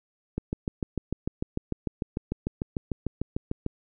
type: click train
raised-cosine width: 3 ms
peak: -15 dBFS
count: 23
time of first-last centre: 0.38-3.664 s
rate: 6.7 Hz
effects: none